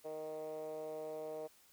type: tone with band-pass filter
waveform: 10% pulse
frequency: 155.56 Hz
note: D#3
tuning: in tune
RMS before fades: -44 dBFS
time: 0.04-1.48 s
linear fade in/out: 20 ms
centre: 540 Hz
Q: 8.5
effects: white hiss -66 dBFS RMS until 1.72 s